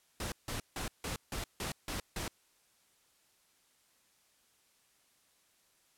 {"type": "noise bursts", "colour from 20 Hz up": "pink", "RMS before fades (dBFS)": -38, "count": 8, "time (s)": [0.2, 2.28], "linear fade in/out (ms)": 2, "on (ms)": 120, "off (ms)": 160, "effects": ["white hiss -70 dBFS RMS until 5.97 s", "low-pass 12000 Hz 12 dB/octave"]}